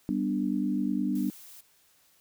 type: chord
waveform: sine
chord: G major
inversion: none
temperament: equal with one note detuned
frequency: 196 / 246.9 / 295.4 Hz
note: G3 / B3 / D4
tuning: 0 / 0 / +10 cents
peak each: -30 dBFS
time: 0.09-1.3 s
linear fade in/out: 0 ms
type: noise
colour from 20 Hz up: blue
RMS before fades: -49 dBFS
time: 1.15-1.61 s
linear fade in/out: 5 ms
effects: white hiss -64 dBFS RMS until 2.2 s